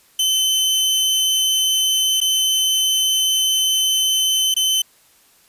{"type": "tone with dropouts", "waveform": "sawtooth", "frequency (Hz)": 3059, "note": "G7", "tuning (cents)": -43, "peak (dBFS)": -12, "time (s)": [0.19, 4.82], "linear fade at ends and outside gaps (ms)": 5, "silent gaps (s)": [[2.204, 2.213], [4.542, 4.564]], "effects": ["white hiss -54 dBFS RMS until 5.48 s", "resampled to 32000 Hz"]}